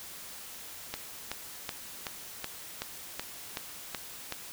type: click train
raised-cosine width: 0.2 ms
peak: -16 dBFS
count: 10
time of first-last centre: 0.94-4.323 s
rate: 2.66 Hz
effects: white hiss -45 dBFS RMS until 4.52 s